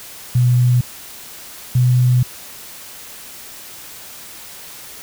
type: tone pair in turn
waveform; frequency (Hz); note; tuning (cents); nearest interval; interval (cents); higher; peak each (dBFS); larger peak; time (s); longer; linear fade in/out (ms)
sine; 123.6 / 125.04; B2 / B2; +2 / +22; unison; 20; second; -10; neither; 0.35-0.81 / 1.75-2.23; second; 5
effects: white hiss -36 dBFS RMS until 5.02 s